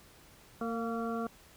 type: harmonic tone with a mistuned harmonic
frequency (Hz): 228.8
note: A#3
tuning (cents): -32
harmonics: 1 / 2 / 3 / 5 / 6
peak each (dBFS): -35 / -38 / -40 / -42 / -43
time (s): 0.61-1.27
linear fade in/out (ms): 2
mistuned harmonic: 3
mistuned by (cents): +30
effects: pink hiss -58 dBFS RMS until 1.56 s